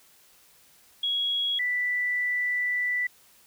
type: tone pair in turn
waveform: sine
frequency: 3322 / 1975.3 Hz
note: G#7 / B6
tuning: 0 / 0 cents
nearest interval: major sixth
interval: 900 cents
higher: first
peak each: -24 / -24 dBFS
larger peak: neither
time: 1.03-1.59 / 1.59-3.07 s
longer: second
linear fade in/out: 5 ms
effects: white hiss -58 dBFS RMS until 3.46 s